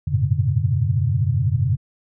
sine tone cluster, 91.1 / 102.7 / 114.9 / 126.9 / 142.5 Hz, F#2 / G#2 / A#2 / B2 / C#3, -26 / -19 / -25 / +47 / +48 cents, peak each -23 dBFS, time 0.07-1.77 s, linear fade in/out 10 ms, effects none

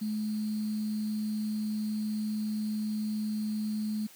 sine tone with sample-and-hold, 213.7 Hz, G#3, 50 cents sharp, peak -29 dBFS, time 0.01-4.07 s, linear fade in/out 10 ms, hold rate 4410 Hz, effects white hiss -54 dBFS RMS until 4.15 s + high-pass 100 Hz 12 dB/octave

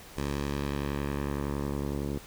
10% pulse tone with low-pass filter sweep, 70.9 Hz, C#2, 40 cents sharp, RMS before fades -32 dBFS, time 0.17-2.18 s, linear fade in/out 5 ms, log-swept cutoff 9700 to 510 Hz, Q 0.82, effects pink hiss -49 dBFS RMS until 2.26 s

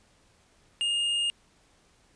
sine tone with hard clipping, 2834 Hz, F7, 25 cents sharp, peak -26 dBFS, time 0.81-1.3 s, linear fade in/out 0 ms, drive 6 dB, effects pink hiss -63 dBFS RMS until 2.15 s + resampled to 22050 Hz

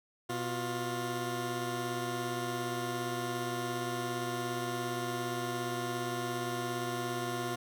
15% pulse tone pair together, 123.47 / 353.1 Hz, B2 / F4, 0 / +19 cents, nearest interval octave + tritone, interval 1819 cents, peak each -31 / -29 dBFS, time 0.29-7.56 s, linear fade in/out 10 ms, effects none

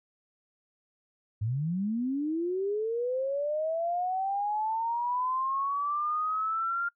sine linear sweep, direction up, 100 to 1402 Hz, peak -27 dBFS, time 1.41-6.89 s, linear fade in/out 10 ms, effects noise-tail reverb RT60 0.1 s tail -24 dB re dry

